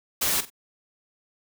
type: noise with echo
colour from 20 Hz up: white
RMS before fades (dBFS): -24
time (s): 0.21-0.41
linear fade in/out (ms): 10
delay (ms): 46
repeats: 2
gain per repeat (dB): -13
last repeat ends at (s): 0.502
effects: none